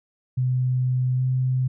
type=tone with pitch glide; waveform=sine; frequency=127.2 to 128.6 Hz; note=C3 to C3; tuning=-48 to -30 cents; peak=-19 dBFS; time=0.37-1.68 s; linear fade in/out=10 ms; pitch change=+18 cents; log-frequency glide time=1.15-1.22 s; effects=none